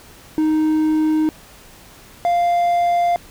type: tone pair in turn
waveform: triangle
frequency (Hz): 311.1 / 696.7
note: D#4 / F5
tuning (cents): 0 / -4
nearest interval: octave + major second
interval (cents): 1396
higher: second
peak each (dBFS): -12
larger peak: neither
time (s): 0.38-1.29 / 2.25-3.16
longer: neither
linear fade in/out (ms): 0
effects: pink hiss -44 dBFS RMS until 3.3 s